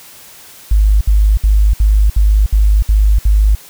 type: tone bursts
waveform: sine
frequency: 51.7 Hz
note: G#1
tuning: 7 cents flat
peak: -6 dBFS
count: 8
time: 0.71-3.551 s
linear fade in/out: 5 ms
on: 300 ms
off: 63 ms
effects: white hiss -38 dBFS RMS until 3.69 s